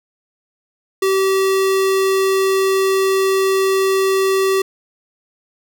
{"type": "tone", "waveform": "square", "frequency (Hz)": 384.9, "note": "G4", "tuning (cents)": -32, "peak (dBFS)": -14, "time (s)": [1.02, 4.62], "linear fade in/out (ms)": 5, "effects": []}